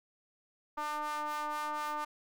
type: ring-modulated tone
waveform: square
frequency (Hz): 150.3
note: D3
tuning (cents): +40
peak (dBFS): -32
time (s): 0.77-2.05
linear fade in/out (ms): 10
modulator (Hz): 1050
effects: none